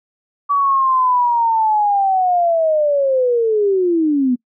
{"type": "linear sweep", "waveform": "sine", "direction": "down", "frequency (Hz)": [1146, 240], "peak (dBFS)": -12, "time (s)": [0.49, 4.36], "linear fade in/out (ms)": 20, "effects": ["noise-tail reverb RT60 0.1 s tail -24 dB re dry"]}